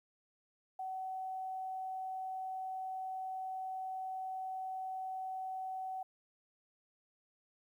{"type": "tone", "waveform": "sine", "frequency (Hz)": 755, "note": "F#5", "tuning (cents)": 35, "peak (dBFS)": -38, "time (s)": [0.79, 6.03], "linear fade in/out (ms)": 5, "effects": ["12-bit"]}